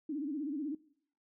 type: tone with vibrato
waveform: sine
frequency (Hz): 291.4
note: D4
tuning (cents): -13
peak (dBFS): -34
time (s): 0.09-0.75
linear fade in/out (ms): 5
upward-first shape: sine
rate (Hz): 16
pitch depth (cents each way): 150
effects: noise-tail reverb RT60 0.6 s tail -20 dB re dry